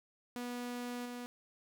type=tone with level steps; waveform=sawtooth; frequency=244 Hz; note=B3; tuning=21 cents flat; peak=-35 / -38 dBFS; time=0.36-1.26 s; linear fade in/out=0 ms; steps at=1.05 s; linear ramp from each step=10 ms; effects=none